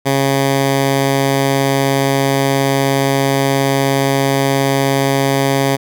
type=tone; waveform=10% pulse; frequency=137 Hz; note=C#3; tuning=20 cents flat; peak=-4 dBFS; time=0.05-5.77 s; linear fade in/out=20 ms; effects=none